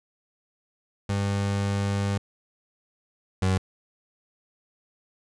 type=tone pair in turn; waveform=30% pulse; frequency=100 / 93.98 Hz; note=G2 / F#2; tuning=+35 / +28 cents; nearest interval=minor second; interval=107 cents; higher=first; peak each=-21 / -18 dBFS; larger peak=second; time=1.09-2.18 / 3.42-3.58 s; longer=first; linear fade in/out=5 ms; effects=resampled to 22050 Hz